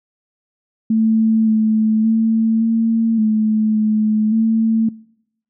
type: tone with pitch steps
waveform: sine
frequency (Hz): 221.7 / 218.2 / 223.7 / 226.5 / 216.5 / 215.1 / 223.7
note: A3 / A3 / A3 / A#3 / A3 / A3 / A3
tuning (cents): +13 / -14 / +29 / -50 / -28 / -39 / +29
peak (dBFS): -12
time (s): 0.9-4.89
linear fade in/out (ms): 5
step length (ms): 570
effects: noise-tail reverb RT60 0.8 s tail -24 dB re dry